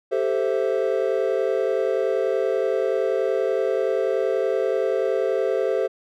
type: chord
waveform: triangle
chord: A minor seventh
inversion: third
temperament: equal with one note detuned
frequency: 389.5 / 440 / 523.3 / 659.3 Hz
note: G4 / A4 / C5 / E5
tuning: -11 / 0 / 0 / 0 cents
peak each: -23 / -23 / -22 / -27 dBFS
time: 0.11-5.88 s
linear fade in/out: 20 ms
effects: none